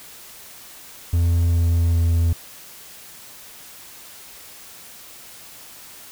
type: tone with pitch steps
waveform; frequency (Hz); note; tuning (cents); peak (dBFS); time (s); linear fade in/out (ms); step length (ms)
triangle; 85.2 / 84.61 / 84.03; F2 / E2 / E2; -42 / +46 / +34; -13; 1.13-2.33; 5; 400
effects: white hiss -42 dBFS RMS until 6.11 s